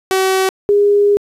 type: tone pair in turn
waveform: sawtooth / sine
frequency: 379.7 / 408.2 Hz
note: F#4 / G#4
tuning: +45 / -30 cents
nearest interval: minor second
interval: 125 cents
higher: second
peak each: -8 dBFS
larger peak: neither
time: 0.11-0.49 / 0.69-1.17 s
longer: second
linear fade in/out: 0 ms
effects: resampled to 32000 Hz + 8-bit